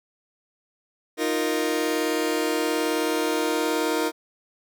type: chord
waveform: sawtooth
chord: Eb suspended second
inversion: none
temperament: just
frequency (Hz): 311.1 / 350 / 466.7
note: Eb4 / F4 / Bb4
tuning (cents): 0 / +4 / +2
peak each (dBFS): -22 / -24 / -22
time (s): 1.17-4.12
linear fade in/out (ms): 50
effects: none